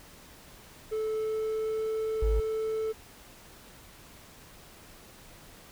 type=tone with pitch glide; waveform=triangle; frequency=436 to 439.5 Hz; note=A4 to A4; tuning=-16 to -2 cents; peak=-26 dBFS; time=0.91-2.93 s; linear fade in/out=20 ms; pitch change=+14 cents; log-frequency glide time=1.17-1.95 s
type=tone; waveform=sine; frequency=52.9 Hz; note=G#1; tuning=33 cents sharp; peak=-22 dBFS; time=2.22-2.4 s; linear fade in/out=5 ms
effects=tanh soft clip ceiling -17 dBFS + pink hiss -52 dBFS RMS until 5.71 s